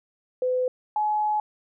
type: tone pair in turn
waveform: sine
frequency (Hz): 506 / 847.6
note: B4 / G#5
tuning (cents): +42 / +35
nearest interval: major sixth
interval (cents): 893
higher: second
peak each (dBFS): -21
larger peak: neither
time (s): 0.42-0.68 / 0.96-1.4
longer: second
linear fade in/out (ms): 2
effects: none